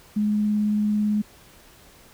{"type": "tone with vibrato", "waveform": "sine", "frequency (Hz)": 210, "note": "G#3", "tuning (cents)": 19, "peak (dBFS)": -19, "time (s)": [0.16, 1.22], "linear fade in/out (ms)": 10, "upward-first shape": "sine", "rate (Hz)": 18, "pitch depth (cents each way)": 8, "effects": ["pink hiss -51 dBFS RMS until 2.13 s"]}